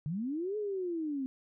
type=linear two-way sweep; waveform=sine; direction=up then down; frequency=138.59 to 430 to 256.9 Hz; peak=-32 dBFS; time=0.06-1.26 s; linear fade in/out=0 ms; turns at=0.57 s; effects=none